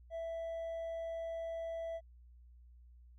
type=tone with hard clipping; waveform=sine; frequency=661 Hz; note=E5; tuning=5 cents sharp; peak=-39 dBFS; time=0.1-2.01 s; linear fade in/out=50 ms; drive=2 dB; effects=added 60 Hz sine -56 dBFS peak until 3.18 s